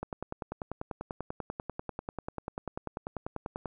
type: click train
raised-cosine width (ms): 1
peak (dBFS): -21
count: 38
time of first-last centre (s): 0.03-3.657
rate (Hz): 10.2
effects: none